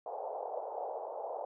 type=band-pass noise; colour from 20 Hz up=white; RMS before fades=-40 dBFS; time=0.06-1.45 s; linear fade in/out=2 ms; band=460 to 850 Hz; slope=48 dB/octave; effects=none